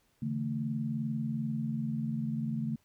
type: tone cluster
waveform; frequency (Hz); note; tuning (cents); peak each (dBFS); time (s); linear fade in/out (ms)
sine; 141 / 161.3 / 223.7; C#3 / E3 / A3; +30 / -37 / +29; -35 / -39 / -33; 0.22-2.76; 5
effects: pink hiss -71 dBFS RMS until 2.84 s